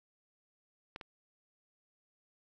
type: clicks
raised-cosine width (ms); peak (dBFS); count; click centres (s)
0.3; -26 / -29; 2; 0.961 / 1.012
effects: none